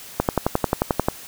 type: click train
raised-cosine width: 1 ms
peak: -3 dBFS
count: 11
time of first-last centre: 0.2-1.085 s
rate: 11.3 Hz
effects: white hiss -40 dBFS RMS until 1.27 s